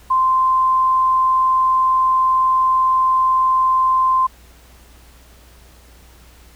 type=tone; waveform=sine; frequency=1041 Hz; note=C6; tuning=9 cents flat; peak=-12 dBFS; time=0.1-4.27 s; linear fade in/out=10 ms; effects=added 60 Hz sine -45 dBFS peak until 6.55 s + pink hiss -49 dBFS RMS until 6.55 s